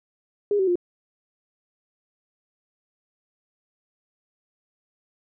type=tone with pitch steps; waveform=sine; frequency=410 / 380.3 / 352.8 Hz; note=G#4 / F#4 / F4; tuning=-22 / +48 / +18 cents; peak=-18 dBFS; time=0.51-0.756 s; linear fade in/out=2 ms; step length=82 ms; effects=none